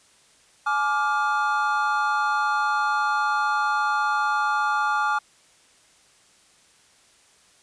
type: chord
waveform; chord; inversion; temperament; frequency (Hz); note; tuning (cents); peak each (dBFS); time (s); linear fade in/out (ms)
triangle; D diminished; second; just; 845.8 / 1174.7 / 1409.6; Ab5 / D6 / F6; +31 / 0 / +16; -23; 0.66-5.19; 10
effects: white hiss -57 dBFS RMS until 7.62 s + resampled to 22050 Hz